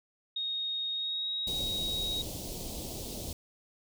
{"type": "tone with pitch glide", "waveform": "sine", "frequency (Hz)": [3729, 3796], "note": ["A#7", "A#7"], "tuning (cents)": [0, 31], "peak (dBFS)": -31, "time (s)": [0.36, 2.22], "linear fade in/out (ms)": 5, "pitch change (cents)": 31, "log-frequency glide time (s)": [0.93, 1.29]}
{"type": "band-stop noise", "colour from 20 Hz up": "pink", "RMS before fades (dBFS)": -39, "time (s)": [1.47, 3.33], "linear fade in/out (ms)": 2, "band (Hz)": [700, 3400], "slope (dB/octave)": 24}
{"effects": []}